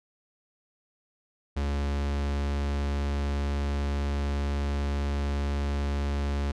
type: tone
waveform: 45% pulse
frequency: 71 Hz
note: C#2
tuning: 42 cents sharp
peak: -26 dBFS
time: 1.56-6.52 s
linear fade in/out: 10 ms
effects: low-pass 6000 Hz 12 dB/octave